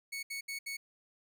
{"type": "tone bursts", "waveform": "sawtooth", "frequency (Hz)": 2217, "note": "C#7", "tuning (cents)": 0, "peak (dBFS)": -34, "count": 4, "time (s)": [0.12, 0.77], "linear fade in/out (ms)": 10, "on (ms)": 110, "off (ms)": 70, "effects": []}